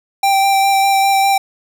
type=tone with vibrato; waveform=square; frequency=784 Hz; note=G5; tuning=in tune; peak=-11 dBFS; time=0.23-1.38 s; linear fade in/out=5 ms; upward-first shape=square; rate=5 Hz; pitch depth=10 cents each way; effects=none